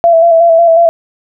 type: tone with vibrato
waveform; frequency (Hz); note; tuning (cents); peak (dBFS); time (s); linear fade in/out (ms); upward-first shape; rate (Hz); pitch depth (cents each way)
sine; 669; E5; +25; -3; 0.04-0.89; 0; square; 5.5; 30
effects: none